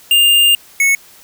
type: tone pair in turn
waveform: square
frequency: 2805 / 2204 Hz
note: F7 / C#7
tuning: +7 / -11 cents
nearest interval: major third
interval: 418 cents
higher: first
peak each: -8 / -10 dBFS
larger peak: first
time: 0.11-0.55 / 0.8-0.95 s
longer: first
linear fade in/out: 2 ms
effects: white hiss -43 dBFS RMS until 1.23 s